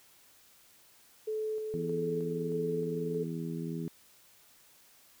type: tone with tremolo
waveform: sine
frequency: 433.3 Hz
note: A4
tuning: 27 cents flat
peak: -31 dBFS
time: 1.27-3.24 s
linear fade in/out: 10 ms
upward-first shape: square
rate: 1.6 Hz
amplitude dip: 30%
type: harmonic tone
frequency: 82.4 Hz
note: E2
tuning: in tune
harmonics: 2 / 3 / 4 / 5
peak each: -36 / -40 / -42 / -44 dBFS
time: 1.74-3.88 s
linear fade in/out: 0 ms
effects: white hiss -61 dBFS RMS until 5.2 s